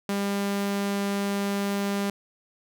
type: tone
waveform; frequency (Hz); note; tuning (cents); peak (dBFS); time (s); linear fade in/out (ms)
sawtooth; 200.1; G3; +36; -21; 0.09-2.1; 2
effects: none